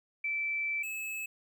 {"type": "tone pair in turn", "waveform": ["sine", "square"], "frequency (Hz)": [2325, 2595], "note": ["D7", "E7"], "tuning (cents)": [-18, -28], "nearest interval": "major second", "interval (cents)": 190, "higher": "second", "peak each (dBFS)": [-30, -36], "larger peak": "first", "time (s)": [[0.24, 0.83], [0.83, 1.26]], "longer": "first", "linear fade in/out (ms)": 5, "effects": ["12-bit"]}